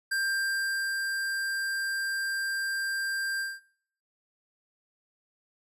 square tone with ADSR envelope, 1586 Hz, G6, 20 cents sharp, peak -27 dBFS, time 0.11-3.6 s, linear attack 10 ms, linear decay 820 ms, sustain -3 dB, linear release 200 ms, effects noise-tail reverb RT60 0.6 s tail -21 dB re dry + resampled to 32000 Hz

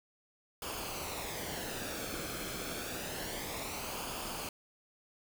pink noise with flanger, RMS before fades -40 dBFS, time 0.62-4.49 s, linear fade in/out 2 ms, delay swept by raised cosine 0.51 to 1.07 ms, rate 0.28 Hz, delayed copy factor -0.55, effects none

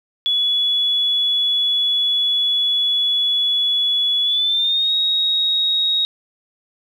sine tone with pitch glide, 3400 to 3773 Hz, G#7 to A#7, +40 to +20 cents, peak -15 dBFS, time 0.26-6.05 s, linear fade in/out 0 ms, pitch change +180 cents, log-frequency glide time 4.23-4.93 s, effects 8-bit

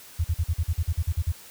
sine tone bursts, 82.7 Hz, E2, 6 cents sharp, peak -20 dBFS, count 12, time 0.19-1.321 s, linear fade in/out 10 ms, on 53 ms, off 45 ms, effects white hiss -47 dBFS RMS until 1.5 s

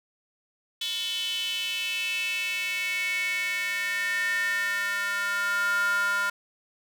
square tone with high-pass filter sweep, 201.5 Hz, G3, 48 cents sharp, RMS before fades -28 dBFS, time 0.81-6.3 s, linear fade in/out 5 ms, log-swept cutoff 3300 to 1300 Hz, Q 7, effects none

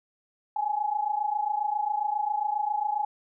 sine tone pair together, 820 / 847.4 Hz, G#5 / G#5, -22 / +35 cents, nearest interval minor second, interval 57 cents, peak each -29 / -27 dBFS, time 0.56-3.05 s, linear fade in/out 5 ms, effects none

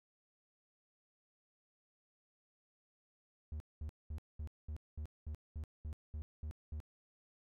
triangle tone bursts, 76 Hz, D#2, 40 cents flat, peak -38 dBFS, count 12, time 3.52-6.802 s, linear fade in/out 0 ms, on 81 ms, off 210 ms, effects none

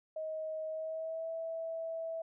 sine tone with pitch glide, 630 to 654.5 Hz, D#5 to E5, +21 to -13 cents, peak -36 dBFS, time 0.16-2.22 s, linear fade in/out 5 ms, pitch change +66 cents, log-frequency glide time 0.67-1.3 s, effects none

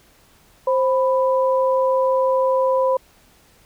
sine tone pair together, 525.5 / 992 Hz, C5 / B5, +7 / +7 cents, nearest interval major seventh, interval 1100 cents, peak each -16 / -21 dBFS, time 0.67-2.97 s, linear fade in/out 5 ms, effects pink hiss -54 dBFS RMS until 3.65 s

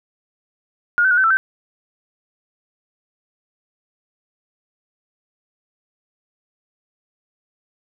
sine tone with pitch steps, 1428 / 1529 / 1442 / 1532 / 1331 / 1544 Hz, F6 / G6 / F#6 / G6 / E6 / G6, +38 / -44 / -45 / -40 / +16 / -27 cents, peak -12 dBFS, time 0.98-1.37 s, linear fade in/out 0 ms, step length 65 ms, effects none

